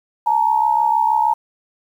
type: tone pair together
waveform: sine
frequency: 865.9 / 932.3 Hz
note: A5 / A#5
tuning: -28 / 0 cents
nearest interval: minor second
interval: 128 cents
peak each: -16 dBFS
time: 0.26-1.34 s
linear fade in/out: 10 ms
effects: 8-bit